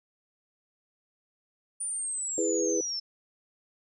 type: linear sweep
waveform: sine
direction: down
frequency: 9397 to 5274 Hz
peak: -30 dBFS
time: 1.8-3 s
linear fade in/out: 10 ms
type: chord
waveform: sine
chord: E major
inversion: none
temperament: equal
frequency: 329.6 / 415.3 / 493.9 Hz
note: E4 / G#4 / B4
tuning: 0 / 0 / 0 cents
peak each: -30 dBFS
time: 2.38-2.81 s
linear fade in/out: 2 ms
effects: none